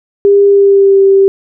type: tone with pitch glide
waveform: sine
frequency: 401.5 to 390.5 Hz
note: G4 to G4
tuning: +41 to -7 cents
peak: -3 dBFS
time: 0.25-1.28 s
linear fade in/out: 0 ms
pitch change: -48 cents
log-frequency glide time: 0.45-1.02 s
effects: none

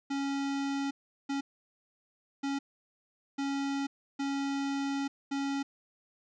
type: tone bursts at uneven times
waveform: square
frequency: 277.2 Hz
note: C#4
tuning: in tune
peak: -31 dBFS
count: 6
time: 0.1-0.91 / 1.29-1.41 / 2.43-2.59 / 3.38-3.87 / 4.19-5.08 / 5.31-5.63 s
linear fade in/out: 10 ms
effects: resampled to 16000 Hz

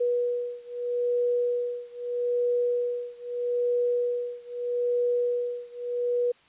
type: beating tone pair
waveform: sine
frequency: 485.4 / 486.19 Hz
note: B4 / B4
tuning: -30 / -27 cents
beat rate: 0.79 Hz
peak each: -27 / -28 dBFS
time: 0-6.32 s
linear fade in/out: 10 ms
effects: white hiss -59 dBFS RMS until 6.48 s + resampled to 8000 Hz

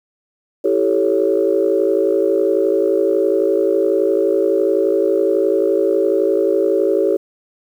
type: chord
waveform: sine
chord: A dominant seventh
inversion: second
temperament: equal with one note detuned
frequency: 329.6 / 388.2 / 440 / 554.4 Hz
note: E4 / G4 / A4 / C#5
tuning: 0 / -17 / 0 / 0 cents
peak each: -20 / -16 / -18 / -19 dBFS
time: 0.64-7.17 s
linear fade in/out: 10 ms
effects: tanh soft clip ceiling -3 dBFS + 8-bit

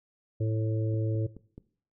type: harmonic tone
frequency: 110 Hz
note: A2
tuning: in tune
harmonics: 1 / 3 / 4 / 5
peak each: -26 / -36 / -38 / -40 dBFS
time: 0.4-1.27 s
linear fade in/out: 10 ms
type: click train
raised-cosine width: 3 ms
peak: -31 dBFS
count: 4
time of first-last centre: 0.94-1.58 s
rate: 4.69 Hz
effects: noise-tail reverb RT60 0.5 s tail -18 dB re dry

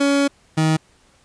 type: tone pair in turn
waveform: 30% pulse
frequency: 281 / 157.71 Hz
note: C#4 / D#3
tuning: +24 / +24 cents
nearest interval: minor seventh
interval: 1000 cents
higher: first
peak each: -12 dBFS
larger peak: neither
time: 0-0.28 / 0.57-0.77 s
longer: first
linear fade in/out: 10 ms
effects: pink hiss -56 dBFS RMS until 1.24 s + resampled to 22050 Hz

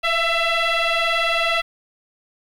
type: tone with frequency modulation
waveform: sine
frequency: 678 Hz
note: E5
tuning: 49 cents sharp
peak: -15 dBFS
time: 0.03-1.62 s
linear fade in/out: 20 ms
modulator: 669 Hz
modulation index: 4.3
effects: tanh soft clip ceiling -15 dBFS + 8-bit

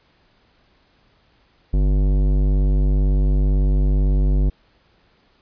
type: tone with tanh clipping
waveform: sine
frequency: 48.99 Hz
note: G1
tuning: in tune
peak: -16 dBFS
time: 1.73-4.5 s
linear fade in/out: 10 ms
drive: 16 dB
effects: pink hiss -59 dBFS RMS until 5.41 s + resampled to 11025 Hz

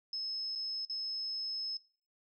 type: tone with dropouts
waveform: sine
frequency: 5190 Hz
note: E8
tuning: 28 cents flat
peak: -35 dBFS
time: 0.13-1.77 s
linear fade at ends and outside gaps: 2 ms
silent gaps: 0.553-0.557 / 0.851-0.897 s
effects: noise-tail reverb RT60 0.4 s tail -18 dB re dry

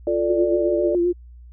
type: chord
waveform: sine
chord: D minor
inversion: first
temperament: equal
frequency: 349.2 / 440 / 587.3 Hz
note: F4 / A4 / D5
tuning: 0 / 0 / 0 cents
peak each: -22 / -25 / -21 dBFS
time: 0.07-0.95 s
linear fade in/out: 2 ms
type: tone with vibrato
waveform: sine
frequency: 349.6 Hz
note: F4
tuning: 2 cents sharp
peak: -16 dBFS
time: 0.29-1.13 s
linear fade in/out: 20 ms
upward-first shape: sine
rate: 7.9 Hz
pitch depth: 33 cents each way
effects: added 60 Hz sine -40 dBFS peak until 1.52 s

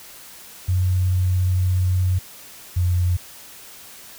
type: tone pair in turn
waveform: sine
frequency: 91.7 / 88.99 Hz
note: F#2 / F2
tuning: -15 / +33 cents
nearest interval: minor second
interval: 52 cents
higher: first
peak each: -16 dBFS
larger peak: neither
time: 0.68-2.19 / 2.76-3.17 s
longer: first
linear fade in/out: 10 ms
effects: white hiss -42 dBFS RMS until 4.18 s

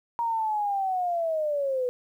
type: linear sweep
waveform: sine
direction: down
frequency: 944 to 489.4 Hz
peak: -24 dBFS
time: 0.19-1.89 s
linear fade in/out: 0 ms
effects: 10-bit

